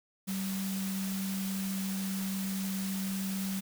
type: tone in noise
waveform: sine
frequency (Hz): 192.7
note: G3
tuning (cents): -29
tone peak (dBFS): -32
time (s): 0.27-3.61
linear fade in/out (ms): 20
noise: white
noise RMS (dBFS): -41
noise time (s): 0.27-3.61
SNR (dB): +6
effects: none